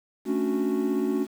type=chord; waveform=triangle; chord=D major seventh; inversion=second; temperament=equal with one note detuned; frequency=220 / 277.2 / 293.7 / 368.3 Hz; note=A3 / C#4 / D4 / F#4; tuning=0 / 0 / 0 / -8 cents; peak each=-27 / -25 / -29 / -25 dBFS; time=0.25-1.27 s; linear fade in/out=50 ms; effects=tanh soft clip ceiling -13 dBFS + 8-bit